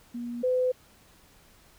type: tone pair in turn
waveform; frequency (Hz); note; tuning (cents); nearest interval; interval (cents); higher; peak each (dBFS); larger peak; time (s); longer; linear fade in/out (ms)
sine; 239.1 / 506.6; A#3 / B4; +44 / +44; octave + minor second; 1300; second; -32 / -22; second; 0.14-0.43 / 0.43-0.72; neither; 10
effects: pink hiss -58 dBFS RMS until 1.78 s